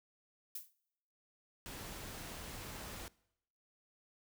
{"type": "noise with exponential decay", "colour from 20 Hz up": "violet", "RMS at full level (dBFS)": -39, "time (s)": [0.55, 0.73], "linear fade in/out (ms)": 5, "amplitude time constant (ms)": 38}
{"type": "noise", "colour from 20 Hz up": "pink", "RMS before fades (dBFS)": -47, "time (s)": [1.66, 3.08], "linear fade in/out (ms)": 0}
{"effects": ["noise-tail reverb RT60 0.8 s tail -23 dB re dry"]}